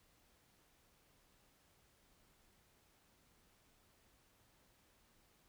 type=silence; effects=pink hiss -72 dBFS RMS until 5.48 s